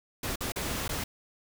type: noise with dropouts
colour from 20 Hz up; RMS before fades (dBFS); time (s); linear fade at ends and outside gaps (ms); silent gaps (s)
pink; -33; 0.23-1.04; 5; 0.358-0.406 / 0.521-0.559 / 0.88-0.891
effects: none